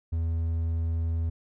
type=tone; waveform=triangle; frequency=82.3 Hz; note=E2; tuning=2 cents flat; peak=-23 dBFS; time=0.12-1.3 s; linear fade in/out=10 ms; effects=none